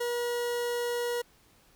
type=tone; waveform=40% pulse; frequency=480 Hz; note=B4; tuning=49 cents flat; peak=-28 dBFS; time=0-1.22 s; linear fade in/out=10 ms; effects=pink hiss -62 dBFS RMS until 1.75 s